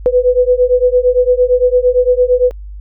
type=beating tone pair; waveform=sine; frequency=493.9 / 502.7 Hz; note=B4 / B4; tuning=0 / +31 cents; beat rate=8.8 Hz; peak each=-11 dBFS; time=0.06-2.51 s; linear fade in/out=0 ms; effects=added 50 Hz sine -26 dBFS peak until 2.8 s